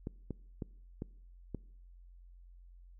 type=clicks; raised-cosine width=3 ms; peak=-25 dBFS; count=5; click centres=0.071 / 0.307 / 0.622 / 1.021 / 1.547 s; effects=noise-tail reverb RT60 0.7 s tail -24 dB re dry + added 44 Hz sine -53 dBFS peak until 2.99 s